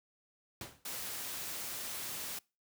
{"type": "noise with exponential decay", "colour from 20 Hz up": "pink", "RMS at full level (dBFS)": -40, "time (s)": [0.61, 0.87], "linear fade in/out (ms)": 2, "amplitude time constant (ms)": 55}
{"type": "noise", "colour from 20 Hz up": "white", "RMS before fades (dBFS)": -41, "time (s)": [0.85, 2.39], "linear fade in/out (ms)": 5}
{"effects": ["noise-tail reverb RT60 0.3 s tail -25 dB re dry", "high-pass 60 Hz 12 dB/octave"]}